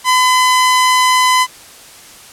sawtooth tone, 1012 Hz, B5, 42 cents sharp, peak -5 dBFS, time 0.04-1.47 s, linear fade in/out 50 ms, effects white hiss -38 dBFS RMS until 2.32 s + low-pass 11000 Hz 12 dB/octave

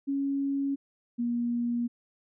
sine tone pair in turn, 277.2 / 238.3 Hz, C#4 / A#3, 0 / +38 cents, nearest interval minor third, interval 262 cents, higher first, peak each -26 dBFS, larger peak neither, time 0.07-0.76 / 1.18-1.88 s, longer second, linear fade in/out 20 ms, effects none

